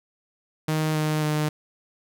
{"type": "tone with pitch steps", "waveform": "sawtooth", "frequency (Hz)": [155.9, 153.93, 151.99], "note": ["D#3", "D#3", "D#3"], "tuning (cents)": [4, -18, -40], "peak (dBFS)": -18, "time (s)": [0.68, 1.49], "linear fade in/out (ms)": 5, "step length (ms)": 270, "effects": []}